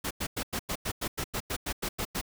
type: noise bursts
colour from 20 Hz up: pink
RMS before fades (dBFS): -32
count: 14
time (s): 0.04-2.214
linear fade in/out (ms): 10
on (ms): 68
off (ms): 94
effects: none